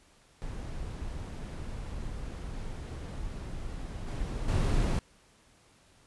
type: noise with level steps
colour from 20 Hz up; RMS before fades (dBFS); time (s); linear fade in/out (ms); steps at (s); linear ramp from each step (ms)
brown; -38 / -34 / -26; 0.42-4.99; 0; 4.07 / 4.48; 5
effects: pink hiss -62 dBFS RMS until 6.06 s + resampled to 24000 Hz